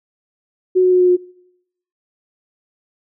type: tone with pitch steps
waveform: sine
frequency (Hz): 369.1 / 366.6 / 364 / 361.5 / 359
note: F#4 / F#4 / F#4 / F#4 / F4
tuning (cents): -4 / -16 / -28 / -40 / +48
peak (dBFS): -9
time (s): 0.75-1.17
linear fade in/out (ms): 20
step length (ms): 84
effects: noise-tail reverb RT60 0.8 s tail -24 dB re dry